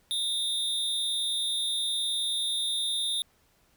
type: tone with amplitude modulation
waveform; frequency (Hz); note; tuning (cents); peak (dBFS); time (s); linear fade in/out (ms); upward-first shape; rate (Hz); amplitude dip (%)
square; 3650; A#7; -37; -24; 0.11-3.22; 0; sine; 261; 80
effects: pink hiss -66 dBFS RMS until 3.76 s